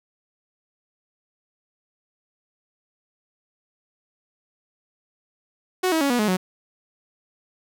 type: tone with pitch steps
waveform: sawtooth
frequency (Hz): 369.1 / 321.3 / 279.7 / 243.5 / 212 / 184.55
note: F#4 / E4 / C#4 / B3 / G#3 / F#3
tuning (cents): -4 / -44 / +16 / -24 / +36 / -4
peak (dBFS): -15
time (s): 5.83-6.37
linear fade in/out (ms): 10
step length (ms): 90
effects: none